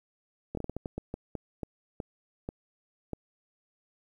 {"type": "slowing click train", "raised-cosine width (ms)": 2, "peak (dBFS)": -21, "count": 14, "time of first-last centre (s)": [0.55, 3.133], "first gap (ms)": 23, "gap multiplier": 1.32, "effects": ["10-bit"]}